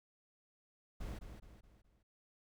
brown noise with echo, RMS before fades -43 dBFS, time 1-1.19 s, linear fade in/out 10 ms, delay 210 ms, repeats 4, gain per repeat -7 dB, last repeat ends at 2.03 s, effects none

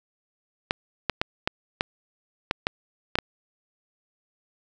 clicks, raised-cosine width 0.3 ms, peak -6 dBFS, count 9, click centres 0.709 / 1.097 / 1.215 / 1.475 / 1.809 / 2.511 / 2.669 / 3.155 / 3.187 s, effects none

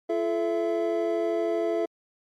triangle tone cluster, 341.4 / 434.1 / 667 Hz, F4 / A4 / E5, -39 / -23 / +20 cents, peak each -26 dBFS, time 0.09-1.86 s, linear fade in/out 10 ms, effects MP3 64 kbps

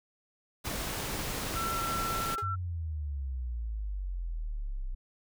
pink noise, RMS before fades -35 dBFS, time 0.64-2.36 s, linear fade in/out 20 ms
sine tone with vibrato, 1346 Hz, E6, 36 cents sharp, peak -32 dBFS, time 1.55-2.56 s, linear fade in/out 20 ms, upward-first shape sine, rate 18 Hz, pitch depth 12 cents each way
sawtooth tone with exponential decay, 413.6 Hz, G#4, 7 cents flat, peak -31 dBFS, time 2.38-2.48 s, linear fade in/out 2 ms, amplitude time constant 20 ms
sine exponential sweep, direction down, 98 to 30.89 Hz, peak -32 dBFS, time 2.42-4.95 s, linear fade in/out 10 ms
effects none

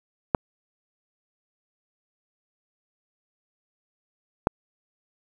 clicks, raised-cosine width 1 ms, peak -4 dBFS, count 2, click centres 0.348 / 4.471 s, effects 7-bit

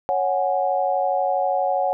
sine chord, C# suspended fourth, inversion none, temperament just, 554.4 / 739.2 / 831.5 Hz, C#5 / F#5 / G#5, 0 / -2 / +2 cents, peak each -23 / -21 / -26 dBFS, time 0.09-1.93 s, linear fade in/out 0 ms, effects none

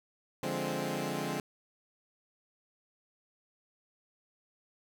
15% pulse chord, D half-diminished seventh, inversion none, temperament equal, 146.83 / 174.61 / 207.7 / 261.6 Hz, D3 / F3 / Ab3 / C4, 0 / 0 / 0 / 0 cents, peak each -32 dBFS, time 0.43-1.4 s, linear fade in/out 2 ms, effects none

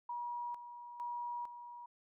sine tone with tremolo, 960 Hz, B5, 49 cents flat, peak -38 dBFS, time 0.09-1.86 s, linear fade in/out 5 ms, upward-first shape square, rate 1.1 Hz, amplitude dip 65%, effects none

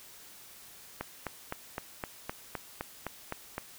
click train, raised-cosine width 0.5 ms, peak -19 dBFS, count 11, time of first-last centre 1.01-3.581 s, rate 3.89 Hz, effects white hiss -52 dBFS RMS until 3.78 s

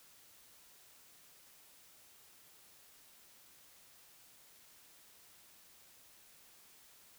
silence, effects white hiss -62 dBFS RMS until 7.18 s

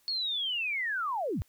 sine linear sweep, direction down, 4400 to 52 Hz, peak -29 dBFS, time 0.08-1.42 s, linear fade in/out 0 ms, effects white hiss -67 dBFS RMS until 1.48 s

